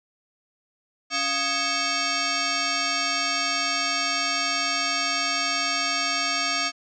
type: tone with frequency modulation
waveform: sine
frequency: 1663 Hz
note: G#6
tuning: 2 cents sharp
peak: -22 dBFS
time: 1.1-6.72 s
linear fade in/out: 50 ms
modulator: 971 Hz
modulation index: 4.7
effects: none